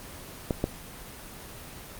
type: clicks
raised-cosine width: 2 ms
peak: -11 dBFS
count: 2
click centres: 0.508 / 0.641 s
effects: pink hiss -43 dBFS RMS until 1.99 s + Opus 24 kbps